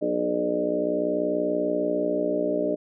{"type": "harmonic tone with a mistuned harmonic", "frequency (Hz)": 60.4, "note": "B1", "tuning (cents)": -38, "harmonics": [3, 4, 5, 6, 7, 8, 9, 10], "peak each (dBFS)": [-37, -35, -28, -36, -29, -35, -36, -26], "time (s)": [0.01, 2.76], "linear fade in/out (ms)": 20, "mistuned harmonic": 7, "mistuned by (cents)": -24, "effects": []}